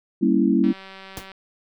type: chord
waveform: sine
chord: G diminished seventh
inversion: none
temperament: equal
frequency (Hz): 196 / 233.1 / 277.2 / 329.6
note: G3 / Bb3 / Db4 / Fb4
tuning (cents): 0 / 0 / 0 / 0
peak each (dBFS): -21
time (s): 0.21-0.73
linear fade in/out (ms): 20
type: click train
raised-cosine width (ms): 0.3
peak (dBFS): -25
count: 131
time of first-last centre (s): 0.64-1.317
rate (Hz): 192
type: noise with exponential decay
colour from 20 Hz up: pink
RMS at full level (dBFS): -29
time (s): 1.17-1.28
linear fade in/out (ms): 1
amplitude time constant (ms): 23
effects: none